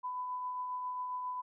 sine tone with tremolo, 1000 Hz, B5, 21 cents sharp, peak -34 dBFS, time 0.03-1.42 s, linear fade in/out 20 ms, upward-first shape triangle, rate 7.4 Hz, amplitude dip 30%, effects none

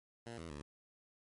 10% pulse tone with pitch steps, 116.9 / 82.9 / 72.9 Hz, A#2 / E2 / D2, +5 / +10 / -12 cents, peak -37 dBFS, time 0.26-0.62 s, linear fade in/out 5 ms, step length 120 ms, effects MP3 48 kbps

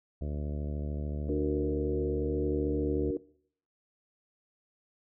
harmonic tone, 73.6 Hz, D2, 4 cents sharp, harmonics 1 / 2 / 3 / 4 / 5 / 6 / 7 / 8 / 9, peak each -33 / -39 / -43 / -45 / -47 / -49 / -50 / -51 / -52 dBFS, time 0.21-3.11 s, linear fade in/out 5 ms
sine chord, D augmented, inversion none, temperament equal, 293.7 / 370 / 466.2 Hz, D4 / F#4 / A#4, 0 / 0 / 0 cents, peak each -33 dBFS, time 1.29-3.17 s, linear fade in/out 2 ms
effects noise-tail reverb RT60 0.6 s tail -21 dB re dry

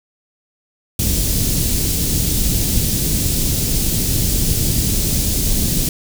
pink band-stop noise, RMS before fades -17 dBFS, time 0.99-5.89 s, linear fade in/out 2 ms, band 250 to 5300 Hz, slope 12 dB/octave, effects none

